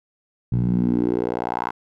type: tone with band-pass filter sweep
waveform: 10% pulse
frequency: 60 Hz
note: B1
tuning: 49 cents flat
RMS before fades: -22 dBFS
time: 0.52-1.71 s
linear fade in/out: 5 ms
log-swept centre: 120 to 1100 Hz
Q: 2.8
effects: none